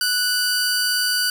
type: tone pair together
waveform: sawtooth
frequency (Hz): 1480 / 4699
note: F#6 / D8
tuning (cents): 0 / 0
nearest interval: octave + minor sixth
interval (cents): 2000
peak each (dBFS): -18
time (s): 0.01-1.3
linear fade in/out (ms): 2
effects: none